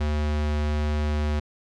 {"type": "tone", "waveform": "square", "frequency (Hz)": 74.9, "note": "D2", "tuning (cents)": 35, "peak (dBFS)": -23, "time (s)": [0, 1.4], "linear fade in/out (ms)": 10, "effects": ["low-pass 5000 Hz 12 dB/octave"]}